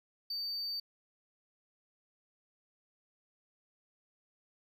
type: tone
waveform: triangle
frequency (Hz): 4600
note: D8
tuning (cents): -37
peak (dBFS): -34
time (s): 0.3-0.8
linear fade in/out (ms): 5
effects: none